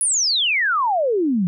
sine exponential sweep, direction down, 10470 to 169.2 Hz, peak -16 dBFS, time 0.01-1.47 s, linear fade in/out 0 ms, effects none

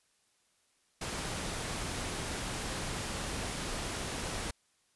pink noise, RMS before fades -37 dBFS, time 1.01-4.51 s, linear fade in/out 5 ms, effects white hiss -72 dBFS RMS until 4.95 s + resampled to 24000 Hz

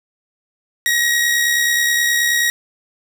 sawtooth tone with amplitude modulation, 1896 Hz, A#6, 29 cents sharp, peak -9 dBFS, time 0.86-2.5 s, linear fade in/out 0 ms, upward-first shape sine, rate 69.4 Hz, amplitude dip 35%, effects none

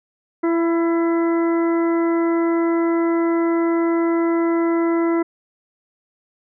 harmonic tone with a mistuned harmonic, 335.1 Hz, E4, 29 cents sharp, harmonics 1 / 2 / 3 / 4 / 5 / 6, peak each -16 / -28 / -29 / -31 / -41 / -34 dBFS, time 0.43-5.23 s, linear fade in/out 10 ms, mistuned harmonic 3, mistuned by -17 cents, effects none

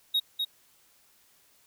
triangle tone with echo, 3774 Hz, A#7, 21 cents sharp, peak -21 dBFS, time 0.14-0.2 s, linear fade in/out 10 ms, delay 250 ms, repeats 1, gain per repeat -4 dB, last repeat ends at 0.45 s, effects white hiss -63 dBFS RMS until 1.66 s

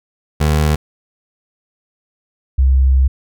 25% pulse / sine tone pair in turn, 75.9 / 65.98 Hz, D#2 / C2, -42 / +15 cents, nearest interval major second, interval 243 cents, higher first, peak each -8 dBFS, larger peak neither, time 0.4-0.76 / 2.58-3.08 s, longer second, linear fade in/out 10 ms, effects none

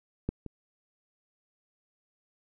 clicks, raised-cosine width 3 ms, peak -16 / -26 dBFS, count 2, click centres 0.29 / 0.463 s, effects none

